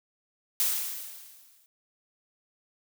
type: noise with exponential decay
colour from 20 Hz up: blue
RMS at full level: -24 dBFS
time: 0.6-1.66 s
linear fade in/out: 0 ms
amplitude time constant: 230 ms
effects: none